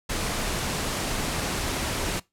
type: noise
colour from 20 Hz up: pink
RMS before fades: -28 dBFS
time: 0.09-2.2 s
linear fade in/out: 10 ms
effects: noise-tail reverb RT60 0.2 s tail -22 dB re dry + low-pass 11000 Hz 12 dB/octave